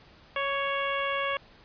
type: harmonic tone with a mistuned harmonic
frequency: 554.4 Hz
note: C#5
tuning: in tune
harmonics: 1 / 2 / 3 / 4 / 5 / 6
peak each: -32 / -31 / -35 / -35 / -36 / -40 dBFS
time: 0.36-1.37 s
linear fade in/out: 2 ms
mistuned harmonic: 2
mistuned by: +19 cents
effects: pink hiss -55 dBFS RMS until 1.64 s + resampled to 11025 Hz